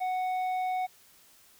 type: tone with tanh clipping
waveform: triangle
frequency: 740 Hz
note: F#5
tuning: in tune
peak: -29 dBFS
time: 0-0.87 s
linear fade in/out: 20 ms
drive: 11 dB
effects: white hiss -59 dBFS RMS until 1.59 s